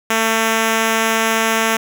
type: tone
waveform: 5% pulse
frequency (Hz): 223.8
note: A3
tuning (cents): +30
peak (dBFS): -3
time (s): 0.1-1.77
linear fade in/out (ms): 5
effects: none